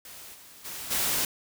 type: noise with level steps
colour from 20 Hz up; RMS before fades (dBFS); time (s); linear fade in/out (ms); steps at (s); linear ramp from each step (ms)
white; -45 / -50 / -38 / -27; 0.05-1.25; 2; 0.33 / 0.64 / 0.9; 20
effects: none